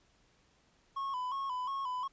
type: tone with vibrato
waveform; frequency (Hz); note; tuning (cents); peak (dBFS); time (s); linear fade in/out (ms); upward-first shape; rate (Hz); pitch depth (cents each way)
triangle; 1046.5; C6; 0; -32; 0.96-2.08; 10; square; 2.8; 76
effects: pink hiss -69 dBFS RMS until 2.12 s + resampled to 16000 Hz